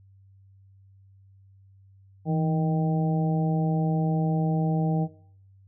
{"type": "harmonic tone with a mistuned harmonic", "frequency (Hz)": 156.6, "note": "D#3", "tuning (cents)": 11, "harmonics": [1, 2, 3, 4, 5], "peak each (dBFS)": [-23, -32, -34, -37, -34], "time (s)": [2.25, 5.08], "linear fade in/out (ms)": 50, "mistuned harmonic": 1, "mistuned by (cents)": 60, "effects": ["noise-tail reverb RT60 0.6 s tail -18 dB re dry", "added 97 Hz sine -52 dBFS peak until 5.67 s"]}